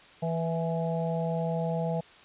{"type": "harmonic tone with a mistuned harmonic", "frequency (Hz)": 164.81, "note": "E3", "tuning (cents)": 0, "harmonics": [1, 3, 4, 5], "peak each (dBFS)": [-29, -34, -33, -38], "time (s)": [0.22, 2.01], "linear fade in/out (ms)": 10, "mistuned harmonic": 5, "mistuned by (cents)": 22, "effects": ["white hiss -53 dBFS RMS until 2.24 s", "resampled to 8000 Hz"]}